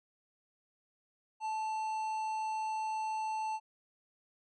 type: harmonic tone with a mistuned harmonic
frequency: 873 Hz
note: A5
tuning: 14 cents flat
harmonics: 1 / 3 / 5 / 7 / 9 / 10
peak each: -33 / -49 / -57 / -58 / -61 / -65 dBFS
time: 1.4-3.6 s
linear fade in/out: 50 ms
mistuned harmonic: 3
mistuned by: +54 cents
effects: none